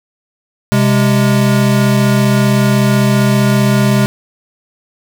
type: tone pair together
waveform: square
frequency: 130 / 204.8 Hz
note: C3 / G#3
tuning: -11 / -24 cents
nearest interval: minor sixth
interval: 787 cents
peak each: -12 dBFS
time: 0.72-4.06 s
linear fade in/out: 0 ms
effects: none